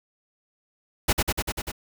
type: noise with echo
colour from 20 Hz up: pink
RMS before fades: -20 dBFS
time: 1.08-1.13 s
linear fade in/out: 10 ms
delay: 98 ms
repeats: 6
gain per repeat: -2 dB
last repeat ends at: 1.718 s
effects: none